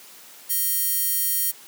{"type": "tone with high-pass filter", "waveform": "square", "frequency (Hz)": 630, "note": "D#5", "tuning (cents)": 21, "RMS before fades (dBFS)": -23, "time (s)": [0.49, 1.52], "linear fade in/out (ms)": 20, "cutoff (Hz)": 12000, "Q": 0.53, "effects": ["white hiss -46 dBFS RMS until 1.67 s", "high-pass 200 Hz 12 dB/octave"]}